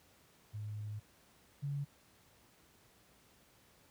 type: tone pair in turn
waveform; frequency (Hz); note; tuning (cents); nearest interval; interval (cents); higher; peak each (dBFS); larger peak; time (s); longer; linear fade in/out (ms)
sine; 105.6 / 141.9; G#2 / C#3; +29 / +41; perfect fourth; 512; second; -39 / -35; second; 0.53-1 / 1.62-1.85; first; 20
effects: pink hiss -66 dBFS RMS until 3.9 s + high-pass 60 Hz 12 dB/octave